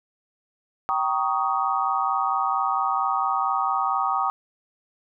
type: chord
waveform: sine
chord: Eb dominant seventh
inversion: first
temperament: just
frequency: 777.8 / 933.4 / 1120.1 / 1244.5 Hz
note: G5 / Bb5 / Db6 / Eb6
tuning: -14 / +2 / +18 / 0 cents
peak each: -26 / -28 / -27 / -25 dBFS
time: 0.89-4.3 s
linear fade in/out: 0 ms
effects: none